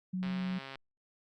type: tone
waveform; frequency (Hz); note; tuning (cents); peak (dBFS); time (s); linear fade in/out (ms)
sine; 184.7; F#3; -3; -32; 0.13-0.59; 10
type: click train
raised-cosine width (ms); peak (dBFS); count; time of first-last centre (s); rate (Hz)
0.3; -28; 72; 0.23-0.756; 135
effects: Opus 48 kbps